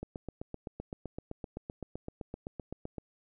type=click train; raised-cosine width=2 ms; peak=-25 dBFS; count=24; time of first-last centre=0.03-2.983 s; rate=7.79 Hz; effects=none